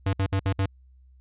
square tone bursts, 96.8 Hz, G2, 21 cents flat, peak -22 dBFS, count 5, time 0.06-0.66 s, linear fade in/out 5 ms, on 72 ms, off 60 ms, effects added 64 Hz sine -51 dBFS peak until 1.2 s + resampled to 8000 Hz

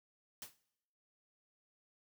white noise with exponential decay, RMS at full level -43 dBFS, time 0.42-0.57 s, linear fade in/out 1 ms, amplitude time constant 32 ms, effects noise-tail reverb RT60 0.8 s tail -20 dB re dry

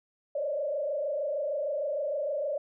sine tone with frequency modulation, 581 Hz, D5, 19 cents flat, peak -28 dBFS, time 0.35-2.58 s, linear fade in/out 5 ms, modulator 26.5 Hz, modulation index 1.5, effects none

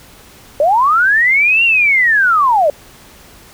sine linear two-way sweep, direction up then down, 554.4 to 2794 to 554.4 Hz, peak -8 dBFS, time 0.6-2.7 s, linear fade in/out 2 ms, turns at 1.64 s, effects pink hiss -41 dBFS RMS until 3.53 s

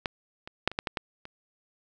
clicks, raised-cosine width 0.3 ms, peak -12 / -24 / -6 / -23 / -11 / -13 / -13 / -26 dBFS, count 8, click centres 0.058 / 0.475 / 0.676 / 0.716 / 0.789 / 0.872 / 0.972 / 1.254 s, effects none

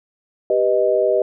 sine chord, G augmented, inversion none, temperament equal, 392 / 493.9 / 622.3 Hz, G4 / B4 / D#5, 0 / 0 / 0 cents, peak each -19 / -19 / -17 dBFS, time 0.5-1.22 s, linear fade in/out 2 ms, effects none

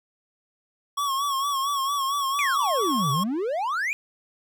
square tone with vibrato, 1108.7 Hz, C#6, in tune, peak -24 dBFS, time 0.97-3.24 s, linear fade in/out 10 ms, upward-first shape sine, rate 4.4 Hz, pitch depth 68 cents each way
triangle exponential two-way sweep, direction down then up, 2504 to 129.9 to 2504 Hz, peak -22 dBFS, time 2.39-3.93 s, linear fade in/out 0 ms, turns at 3.11 s
effects none

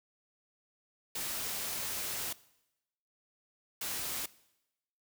white noise bursts at uneven times, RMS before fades -37 dBFS, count 2, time 1.15-2.33 / 3.81-4.26 s, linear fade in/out 5 ms, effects noise-tail reverb RT60 0.9 s tail -20 dB re dry

